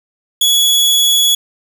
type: tone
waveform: sawtooth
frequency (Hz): 3379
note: G#7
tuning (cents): +29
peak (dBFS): -6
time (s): 0.41-1.35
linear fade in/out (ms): 5
effects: none